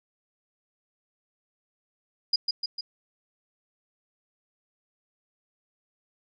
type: tone with echo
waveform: sine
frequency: 4900 Hz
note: D#8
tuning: 27 cents flat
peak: -19 dBFS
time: 2.33-2.36 s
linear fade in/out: 5 ms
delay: 150 ms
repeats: 3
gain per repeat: -4 dB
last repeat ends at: 2.81 s
effects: none